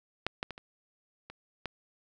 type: clicks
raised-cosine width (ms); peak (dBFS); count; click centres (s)
0.3; -13 / -16 / -23 / -29 / -28 / -19; 6; 0.266 / 0.429 / 0.507 / 0.579 / 1.3 / 1.657
effects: none